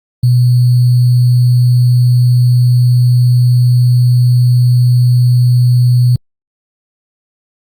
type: tone with sample-and-hold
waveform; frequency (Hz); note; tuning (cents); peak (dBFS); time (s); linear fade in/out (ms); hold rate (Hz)
sine; 123.4; B2; -1; -5; 0.23-6.16; 5; 4410
effects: Opus 32 kbps